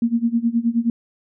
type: tone with tremolo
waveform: sine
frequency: 233.1 Hz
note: A#3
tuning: in tune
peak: -13 dBFS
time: 0.02-0.9 s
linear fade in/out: 2 ms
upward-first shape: sine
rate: 9.5 Hz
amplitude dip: 90%
effects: none